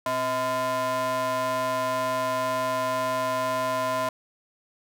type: ring-modulated tone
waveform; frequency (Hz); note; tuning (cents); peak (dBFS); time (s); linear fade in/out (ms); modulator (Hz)
square; 190; F#3; +46; -22; 0.06-4.09; 2; 831
effects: none